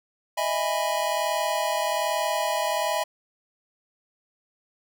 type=chord; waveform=square; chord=E major seventh; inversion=third; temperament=just; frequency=618.1 / 659.3 / 824.1 / 988.9 Hz; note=D#5 / E5 / G#5 / B5; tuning=-12 / 0 / -14 / +2 cents; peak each=-30 dBFS; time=0.37-3.04 s; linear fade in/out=10 ms; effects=none